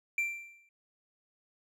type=tone with exponential decay; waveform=triangle; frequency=2355 Hz; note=D7; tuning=4 cents sharp; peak=-24 dBFS; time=0.18-0.69 s; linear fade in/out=2 ms; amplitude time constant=110 ms; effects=none